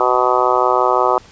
harmonic tone, 125.6 Hz, B2, 30 cents sharp, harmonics 3 / 4 / 5 / 6 / 7 / 8 / 9 / 10, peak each -20 / -20 / -20 / -20 / -20 / -20 / -20 / -20 dBFS, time 0-1.18 s, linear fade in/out 2 ms, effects pink hiss -44 dBFS RMS until 1.31 s + resampled to 16000 Hz

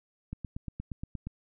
click train, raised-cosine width 5 ms, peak -24 dBFS, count 9, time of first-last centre 0.33-1.27 s, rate 8.51 Hz, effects none

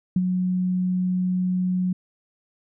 sine tone with ADSR envelope, 182.8 Hz, F#3, 21 cents flat, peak -15 dBFS, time 0.16-1.93 s, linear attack 4 ms, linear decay 40 ms, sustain -5 dB, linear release 6 ms, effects none

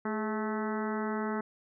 harmonic tone with a mistuned harmonic, 217.2 Hz, A3, 22 cents flat, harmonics 1 / 2 / 3 / 4 / 5 / 6 / 7 / 8 / 9, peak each -33 / -36 / -43 / -40 / -43 / -41 / -44 / -48 / -47 dBFS, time 0.05-1.41 s, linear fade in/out 5 ms, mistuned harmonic 2, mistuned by -55 cents, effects none

